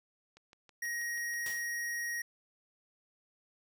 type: click train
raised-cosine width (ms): 0.2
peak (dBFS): -39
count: 8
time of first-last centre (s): 0.37-1.499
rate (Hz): 6.2
type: tone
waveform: square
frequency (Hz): 1886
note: A#6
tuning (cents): +20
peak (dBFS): -35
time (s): 0.82-2.22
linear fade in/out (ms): 5
type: noise with exponential decay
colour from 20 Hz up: white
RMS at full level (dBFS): -40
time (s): 1.46-1.75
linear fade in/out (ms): 1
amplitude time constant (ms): 62
effects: none